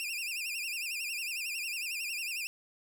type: tone with vibrato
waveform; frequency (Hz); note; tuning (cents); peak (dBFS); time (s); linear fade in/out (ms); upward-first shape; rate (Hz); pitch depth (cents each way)
sawtooth; 2572; E7; -43; -31; 0-2.47; 0; sine; 11; 140
effects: none